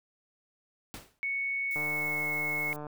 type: noise with exponential decay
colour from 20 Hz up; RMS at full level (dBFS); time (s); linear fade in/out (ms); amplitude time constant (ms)
pink; -40; 0.94-1.19; 0; 54
type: tone with pitch glide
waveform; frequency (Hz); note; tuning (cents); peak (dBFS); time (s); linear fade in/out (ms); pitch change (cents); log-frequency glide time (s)
sine; 2217 to 2185; C#7 to C#7; 0 to -26; -29; 1.23-2.73; 0; -26; 1.69-2.25
type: noise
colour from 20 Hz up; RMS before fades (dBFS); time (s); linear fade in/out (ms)
violet; -46; 1.71-2.76; 0
type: click train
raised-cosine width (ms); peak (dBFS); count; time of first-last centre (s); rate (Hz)
1; -27; 166; 1.76-2.867; 149
effects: none